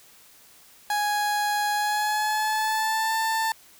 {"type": "tone with pitch glide", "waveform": "30% pulse", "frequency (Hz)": [830.6, 890.2], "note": ["G#5", "A5"], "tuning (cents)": [0, 20], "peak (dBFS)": -20, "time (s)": [0.9, 3.52], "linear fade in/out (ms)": 2, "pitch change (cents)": 120, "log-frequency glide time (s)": [1.73, 3.14], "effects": ["white hiss -53 dBFS RMS until 3.79 s"]}